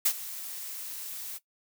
blue noise with ADSR envelope, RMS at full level -22 dBFS, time 0.05-1.39 s, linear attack 10 ms, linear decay 66 ms, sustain -17 dB, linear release 29 ms, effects noise-tail reverb RT60 0.1 s tail -17 dB re dry

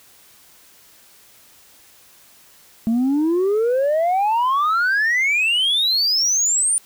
sine exponential sweep, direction up, 220 to 9397 Hz, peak -13 dBFS, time 2.87-6.78 s, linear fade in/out 0 ms, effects tanh soft clip ceiling -14 dBFS + white hiss -50 dBFS RMS until 6.85 s

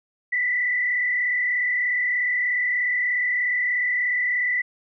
sine tone with frequency modulation, 1979 Hz, B6, 3 cents sharp, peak -20 dBFS, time 0.32-4.62 s, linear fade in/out 10 ms, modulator 36.8 Hz, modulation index 1.2, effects none

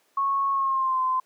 sine tone with pitch glide, 1100 to 1032.3 Hz, C#6 to C6, -14 to -24 cents, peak -21 dBFS, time 0.17-1.2 s, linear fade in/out 5 ms, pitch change -110 cents, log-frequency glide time 0.52-1.01 s, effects pink hiss -65 dBFS RMS until 1.25 s + high-pass 400 Hz 12 dB/octave

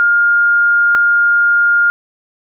sine tone pair in turn, 1412 / 1412 Hz, F6 / F6, +19 / +19 cents, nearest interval unison, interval 0 cents, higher neither, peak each -8 dBFS, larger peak neither, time 0-0.95 / 0.95-1.9 s, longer neither, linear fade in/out 0 ms, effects none

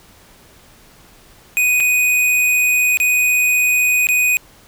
square tone with dropouts, 2489 Hz, D#7, in tune, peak -13 dBFS, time 1.57-4.37 s, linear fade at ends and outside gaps 0 ms, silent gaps 1.801-1.805 / 2.972-3.001 / 4.07-4.088 s, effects pink hiss -47 dBFS RMS until 4.67 s

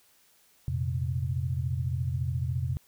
sine chord, F suspended fourth, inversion none, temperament equal, 87.31 / 116.54 / 130.81 Hz, F2 / Bb2 / C3, 0 / 0 / 0 cents, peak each -31 / -34 / -30 dBFS, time 0.68-2.77 s, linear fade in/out 0 ms, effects white hiss -63 dBFS RMS until 2.87 s

